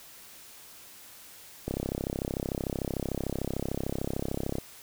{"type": "click train", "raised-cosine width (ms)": 2, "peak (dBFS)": -17, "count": 98, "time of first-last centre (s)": [1.68, 4.584], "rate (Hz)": 33.4, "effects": ["white hiss -50 dBFS RMS until 4.82 s"]}